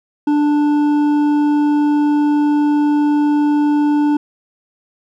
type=tone with hard clipping; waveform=sine; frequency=294.6 Hz; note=D4; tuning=6 cents sharp; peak=-13 dBFS; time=0.27-4.17 s; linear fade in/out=5 ms; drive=7 dB; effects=none